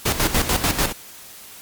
pink noise with tremolo, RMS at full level -18 dBFS, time 0.05-0.93 s, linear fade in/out 10 ms, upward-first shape square, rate 6.8 Hz, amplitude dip 65%, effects white hiss -41 dBFS RMS until 1.61 s + MP3 96 kbps

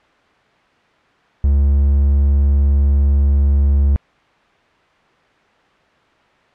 triangle tone, 70.2 Hz, C#2, 22 cents sharp, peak -8 dBFS, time 1.44-3.96 s, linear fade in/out 0 ms, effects white hiss -53 dBFS RMS until 6.54 s + low-pass 2000 Hz 12 dB/octave

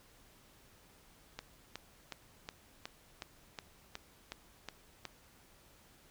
click train, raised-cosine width 0.2 ms, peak -24 dBFS, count 11, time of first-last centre 1.39-5.053 s, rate 2.73 Hz, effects pink hiss -63 dBFS RMS until 6.1 s

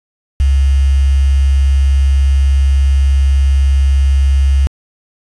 sine tone with quantisation, 68.3 Hz, C#2, 25 cents flat, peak -7 dBFS, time 0.4-4.67 s, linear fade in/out 0 ms, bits 5, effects resampled to 24000 Hz

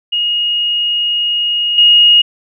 sine tone with level steps, 2870 Hz, F7, 47 cents sharp, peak -12 / -4 dBFS, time 0.12-2.22 s, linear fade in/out 10 ms, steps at 1.78 s, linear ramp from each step 2 ms, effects none

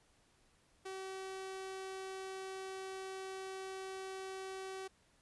sawtooth tone, 381.5 Hz, G4, 47 cents flat, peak -39 dBFS, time 0.85-4.88 s, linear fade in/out 10 ms, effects pink hiss -71 dBFS RMS until 5.21 s + resampled to 24000 Hz

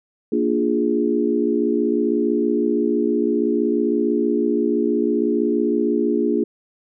sine chord, Bb dominant seventh, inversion none, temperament equal, 233.1 / 293.7 / 349.2 / 415.3 Hz, Bb3 / D4 / F4 / Ab4, 0 / 0 / 0 / 0 cents, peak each -22 dBFS, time 0.32-6.44 s, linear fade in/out 5 ms, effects none

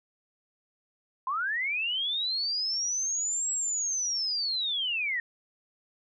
sine linear two-way sweep, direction up then down, 1001 to 7730 to 1827 Hz, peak -27 dBFS, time 1.27-5.2 s, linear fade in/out 2 ms, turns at 3.52 s, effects none

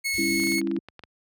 sawtooth tone, 2188 Hz, C#7, 23 cents flat, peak -21 dBFS, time 0.04-0.61 s, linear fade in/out 20 ms
pink band-stop noise, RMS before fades -41 dBFS, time 0.13-0.56 s, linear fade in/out 10 ms, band 160 to 3900 Hz, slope 12 dB/octave
sine chord, C# diminished, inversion second, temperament just, 199.57 / 277.2 / 332.6 Hz, G3 / C#4 / E4, +31 / 0 / +16 cents, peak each -31 / -29 / -26 dBFS, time 0.18-0.79 s, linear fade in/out 5 ms
clicks, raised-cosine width 0.3 ms, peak -25 dBFS, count 12, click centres 0.4 / 0.437 / 0.471 / 0.52 / 0.584 / 0.615 / 0.673 / 0.714 / 0.765 / 0.886 / 0.993 / 1.037 s
effects high-pass 60 Hz 12 dB/octave

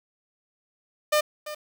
sawtooth tone with echo, 603 Hz, D5, 46 cents sharp, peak -15 dBFS, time 1.12-1.21 s, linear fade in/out 10 ms, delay 340 ms, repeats 1, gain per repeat -14 dB, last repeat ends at 1.55 s, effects 8-bit

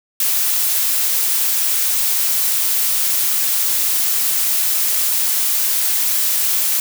blue noise, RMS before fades -17 dBFS, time 0.2-6.8 s, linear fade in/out 2 ms, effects none

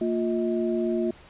sine tone cluster, 229.4 / 352.6 / 637 Hz, A#3 / F4 / D#5, -28 / +17 / +41 cents, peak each -27 / -25 / -32 dBFS, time 0.01-1.11 s, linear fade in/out 5 ms, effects pink hiss -51 dBFS RMS until 1.29 s + resampled to 8000 Hz

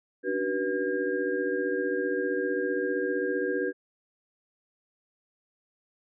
sine tone cluster, 283.7 / 299 / 378.7 / 486.4 / 1616 Hz, C#4 / D4 / F#4 / B4 / G#6, +40 / +31 / +40 / -26 / -48 cents, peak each -37 / -34 / -30 / -30 / -34 dBFS, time 0.23-3.73 s, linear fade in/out 50 ms, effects none

